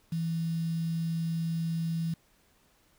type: tone with quantisation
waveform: sine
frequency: 164.9 Hz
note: E3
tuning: 1 cent sharp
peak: -28 dBFS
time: 0.12-2.14 s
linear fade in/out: 5 ms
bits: 8
effects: pink hiss -66 dBFS RMS until 2.98 s